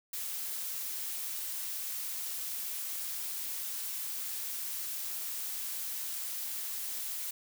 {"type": "noise with amplitude modulation", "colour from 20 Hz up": "blue", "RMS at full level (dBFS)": -36, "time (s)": [0.13, 7.31], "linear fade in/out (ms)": 5, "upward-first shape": "sine", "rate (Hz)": 262, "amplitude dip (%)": 35, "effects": []}